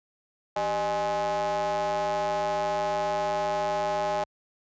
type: ring-modulated tone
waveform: square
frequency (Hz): 110.7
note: A2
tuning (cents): +11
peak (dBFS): -23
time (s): 0.56-4.24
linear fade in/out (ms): 5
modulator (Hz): 721
effects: high-pass 60 Hz 12 dB/octave + resampled to 16000 Hz